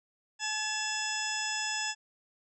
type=harmonic tone with a mistuned harmonic; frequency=857 Hz; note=A5; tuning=46 cents flat; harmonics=1 / 2 / 3 / 4 / 6 / 7 / 8 / 9; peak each=-39 / -36 / -39 / -40 / -37 / -47 / -40 / -42 dBFS; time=0.39-1.95 s; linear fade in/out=50 ms; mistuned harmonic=3; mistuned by=+75 cents; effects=none